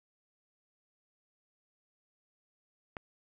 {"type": "click", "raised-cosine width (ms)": 0.5, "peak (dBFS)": -24, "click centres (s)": 2.968, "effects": []}